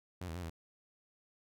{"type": "tone with pitch steps", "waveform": "sawtooth", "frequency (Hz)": [90.5, 81.3, 90.1, 82.2], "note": ["F#2", "E2", "F#2", "E2"], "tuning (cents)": [-38, -23, -45, -4], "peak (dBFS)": -36, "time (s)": [0.21, 0.498], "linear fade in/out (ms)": 5, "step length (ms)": 72, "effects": []}